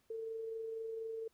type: tone with amplitude modulation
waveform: sine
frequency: 448.8 Hz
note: A4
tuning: 34 cents sharp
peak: -38 dBFS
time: 0.1-1.28 s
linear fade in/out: 5 ms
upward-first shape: sine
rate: 24.2 Hz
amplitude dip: 30%
effects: pink hiss -75 dBFS RMS until 1.33 s